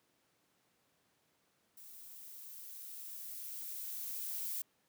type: noise with level ramp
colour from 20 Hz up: violet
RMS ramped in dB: -54 to -39 dBFS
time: 1.77-4.62 s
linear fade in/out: 5 ms
effects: pink hiss -75 dBFS RMS until 4.88 s + high-pass 150 Hz 12 dB/octave